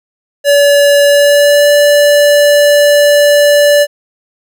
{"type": "tone with pitch glide", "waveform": "square", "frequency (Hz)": [572, 582], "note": ["D5", "D5"], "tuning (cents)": [-46, -16], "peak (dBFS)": -5, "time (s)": [0.44, 3.87], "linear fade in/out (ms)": 50, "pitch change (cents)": 30, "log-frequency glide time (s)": [1.05, 1.69], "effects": []}